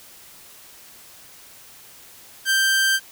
sawtooth tone, 1570 Hz, G6, 2 cents sharp, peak -13 dBFS, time 2.45-3 s, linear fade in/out 50 ms, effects white hiss -46 dBFS RMS until 3.11 s

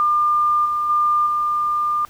sine tone with level steps, 1200 Hz, D6, 37 cents sharp, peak -14 / -18 / -14 / -17 dBFS, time 0-2.05 s, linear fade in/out 0 ms, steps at 0.65 / 0.89 / 1.26 s, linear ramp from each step 10 ms, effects pink hiss -48 dBFS RMS until 2.09 s

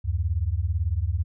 sine beating tone pair, 74.7 / 92.7 Hz, D2 / F#2, +30 / +4 cents, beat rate 18 Hz, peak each -25 / -25 dBFS, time 0.04-1.24 s, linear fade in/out 20 ms, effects none

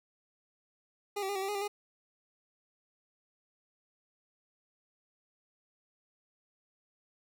25% pulse tone with pitch steps, 408.4 / 385.1 / 404.6 / 381.6 / 390.7 / 414.4 / 396.9 / 412.4 Hz, G#4 / G4 / G#4 / G4 / G4 / G#4 / G4 / G#4, -29 / -31 / -45 / -47 / -6 / -4 / +22 / -12 cents, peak -29 dBFS, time 1.16-1.68 s, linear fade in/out 10 ms, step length 65 ms, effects none

